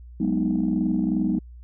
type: chord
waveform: sine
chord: G# minor seventh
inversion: third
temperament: equal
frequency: 185 / 207.7 / 246.9 / 311.1 Hz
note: F#3 / G#3 / B3 / D#4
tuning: 0 / 0 / 0 / 0 cents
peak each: -25 dBFS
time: 0.2-1.39 s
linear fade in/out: 5 ms
effects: tanh soft clip ceiling -13 dBFS + added 60 Hz sine -40 dBFS peak until 1.63 s